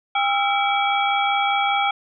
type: tone cluster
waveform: sine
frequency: 802 / 1296 / 1361 / 2299 / 3304 Hz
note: G5 / E6 / F6 / D7 / G#7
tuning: +39 / -30 / -45 / -37 / -10 cents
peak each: -20 / -28 / -27 / -24 / -27 dBFS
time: 0.15-1.91 s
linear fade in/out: 5 ms
effects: none